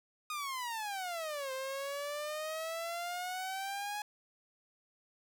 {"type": "exponential two-way sweep", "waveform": "sawtooth", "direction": "down then up", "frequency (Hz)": [1244.5, 522, 839], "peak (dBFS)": -33, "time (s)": [0.3, 4.02], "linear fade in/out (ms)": 2, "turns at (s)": 1.52, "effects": []}